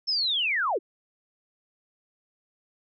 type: linear sweep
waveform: sine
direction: down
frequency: 5370 to 292.1 Hz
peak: -23 dBFS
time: 0.07-0.79 s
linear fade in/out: 20 ms
effects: none